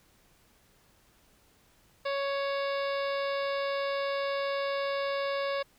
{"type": "harmonic tone with a mistuned harmonic", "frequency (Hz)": 556, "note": "C#5", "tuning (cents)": 5, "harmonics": [1, 2, 3, 4, 5, 6, 7, 8, 9], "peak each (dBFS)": [-30, -36, -40, -42, -44, -46, -47, -48, -49], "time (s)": [2.05, 5.63], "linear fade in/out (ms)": 10, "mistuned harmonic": 6, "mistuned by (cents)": 100, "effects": ["pink hiss -64 dBFS RMS until 5.78 s"]}